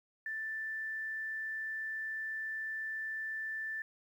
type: tone with quantisation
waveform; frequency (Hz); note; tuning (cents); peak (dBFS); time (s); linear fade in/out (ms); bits
sine; 1766; A6; +6; -36; 0.26-3.82; 2; 11
effects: none